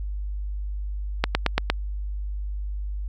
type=slowing click train; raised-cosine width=0.3 ms; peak=-3 dBFS; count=5; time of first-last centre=1.24-1.7 s; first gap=110 ms; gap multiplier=1.03; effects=added 50 Hz sine -27 dBFS peak until 3.08 s